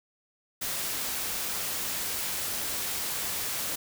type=noise; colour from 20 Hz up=white; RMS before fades=-32 dBFS; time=0.61-3.76 s; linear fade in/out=10 ms; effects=none